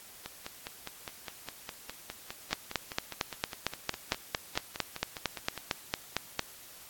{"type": "two click trains", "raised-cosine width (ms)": 0.2, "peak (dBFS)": [-10, -21], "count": [18, 27], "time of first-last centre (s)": [[2.53, 6.394], [0.26, 5.577]], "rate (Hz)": [4.4, 4.89], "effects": ["white hiss -51 dBFS RMS until 6.89 s", "AAC 64 kbps"]}